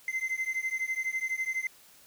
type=beating tone pair; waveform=triangle; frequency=2063 / 2075 Hz; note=C7 / C7; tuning=-25 / -15 cents; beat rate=12 Hz; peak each=-31 dBFS; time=0.08-1.67 s; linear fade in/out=2 ms; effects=white hiss -57 dBFS RMS until 2.06 s